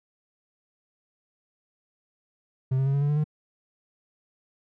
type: tone with pitch steps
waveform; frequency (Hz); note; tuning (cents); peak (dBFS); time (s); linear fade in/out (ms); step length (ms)
triangle; 130.81 / 134.1 / 137.47 / 140.93 / 144.47 / 148.11 / 151.83; C3 / C3 / C#3 / C#3 / D3 / D3 / D#3; 0 / +43 / -14 / +29 / -28 / +15 / -42; -19; 2.71-3.242; 10; 76
effects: none